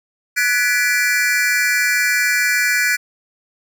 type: chord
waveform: square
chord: G# half-diminished seventh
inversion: third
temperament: equal with one note detuned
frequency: 1480 / 1700 / 1975.5 / 2349 Hz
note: F#6 / G#6 / B6 / D7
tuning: 0 / +40 / 0 / 0 cents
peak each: -21 dBFS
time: 0.36-2.97 s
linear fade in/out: 20 ms
effects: none